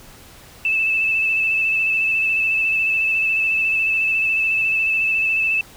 sine tone with vibrato, 2630 Hz, E7, 5 cents flat, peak -16 dBFS, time 0.65-5.61 s, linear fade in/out 2 ms, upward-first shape square, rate 14 Hz, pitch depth 17 cents each way, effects pink hiss -44 dBFS RMS until 5.76 s

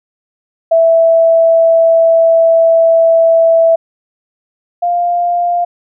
sine tone pair in turn, 659.3 / 699.5 Hz, E5 / F5, 0 / +3 cents, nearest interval minor second, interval 103 cents, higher second, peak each -5 / -10 dBFS, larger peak first, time 0.71-3.76 / 4.82-5.65 s, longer first, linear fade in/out 10 ms, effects none

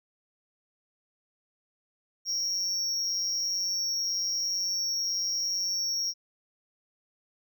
triangle tone with amplitude modulation, 5588 Hz, F8, in tune, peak -22 dBFS, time 2.25-6.14 s, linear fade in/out 50 ms, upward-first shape sine, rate 189 Hz, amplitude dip 90%, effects none

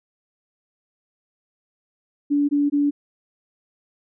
sine tone bursts, 288.2 Hz, D4, 33 cents flat, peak -16 dBFS, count 3, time 2.3-2.91 s, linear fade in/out 20 ms, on 190 ms, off 20 ms, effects none

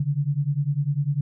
sine beating tone pair, 138.59 / 148.59 Hz, C#3 / D3, 0 / +21 cents, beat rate 10 Hz, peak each -24 dBFS, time 0-1.21 s, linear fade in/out 5 ms, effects none

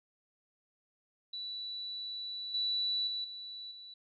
sine tone with level steps, 3951 Hz, B7, in tune, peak -38 / -30 / -34 / -42 / -47 dBFS, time 1.33-3.94 s, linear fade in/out 5 ms, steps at 2.54 / 3.07 / 3.24 / 3.71 s, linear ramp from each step 5 ms, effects none

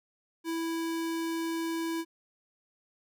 square tone, 329.6 Hz, E4, in tune, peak -31 dBFS, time 0.44-2.05 s, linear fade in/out 50 ms, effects none

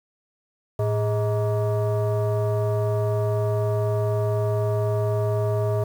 sine tone with frequency modulation, 110 Hz, A2, in tune, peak -19 dBFS, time 0.79-5.84 s, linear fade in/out 5 ms, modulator 524 Hz, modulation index 0.99, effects tanh soft clip ceiling -15 dBFS + 8-bit

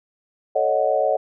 sine chord, D# half-diminished seventh, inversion second, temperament equal, 440 / 554.4 / 622.3 / 740 Hz, A4 / C#5 / D#5 / F#5, 0 / 0 / 0 / 0 cents, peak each -26 / -21 / -21 / -23 dBFS, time 0.55-1.17 s, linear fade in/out 10 ms, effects none

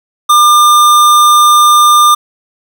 square tone, 1200 Hz, D6, 37 cents sharp, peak -4 dBFS, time 0.29-2.15 s, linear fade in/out 10 ms, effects none

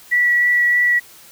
sine tone with vibrato, 1944 Hz, B6, 28 cents flat, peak -12 dBFS, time 0.11-1 s, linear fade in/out 20 ms, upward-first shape sine, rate 3.2 Hz, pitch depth 9 cents each way, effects white hiss -44 dBFS RMS until 1.31 s

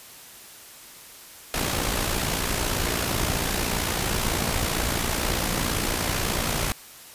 pink noise with amplitude modulation, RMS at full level -23 dBFS, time 1.54-6.72 s, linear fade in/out 0 ms, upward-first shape sine, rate 58 Hz, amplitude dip 55%, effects white hiss -45 dBFS RMS until 7.14 s + resampled to 32000 Hz

